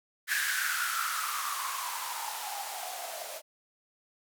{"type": "noise with band-pass filter sweep", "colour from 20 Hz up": "violet", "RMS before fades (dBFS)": -34, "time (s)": [0.27, 3.42], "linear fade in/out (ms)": 50, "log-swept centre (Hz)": [1700, 610], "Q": 9.9, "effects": []}